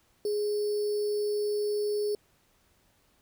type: tone with sample-and-hold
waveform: sine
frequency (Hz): 416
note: G#4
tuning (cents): +3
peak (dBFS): -26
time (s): 0.25-2.15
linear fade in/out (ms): 2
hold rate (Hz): 4900
effects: pink hiss -67 dBFS RMS until 3.21 s